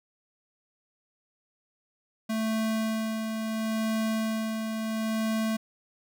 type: tone with tremolo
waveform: square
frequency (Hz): 220.8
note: A3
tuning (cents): +6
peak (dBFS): -26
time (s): 2.29-5.57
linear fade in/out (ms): 10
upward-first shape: sine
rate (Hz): 0.73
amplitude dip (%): 40
effects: none